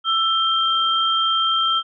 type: tone pair together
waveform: sine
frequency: 1328 / 3171 Hz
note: E6 / G7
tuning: +12 / +19 cents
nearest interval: octave + minor third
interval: 1507 cents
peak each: -19 dBFS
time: 0.04-1.83 s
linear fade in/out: 50 ms
effects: none